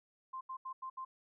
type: tone bursts at uneven times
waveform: sine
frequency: 1046.5 Hz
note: C6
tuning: in tune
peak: -40 dBFS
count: 5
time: 0.33-0.41 / 0.49-0.57 / 0.65-0.73 / 0.82-0.9 / 0.97-1.05 s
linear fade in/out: 10 ms
effects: none